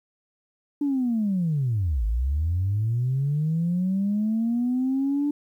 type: linear two-way sweep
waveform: sine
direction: down then up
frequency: 293.7 to 51 to 293.7 Hz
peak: -20 dBFS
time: 0.81-5.31 s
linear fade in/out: 5 ms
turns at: 2.05 s
effects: tanh soft clip ceiling -17 dBFS + 10-bit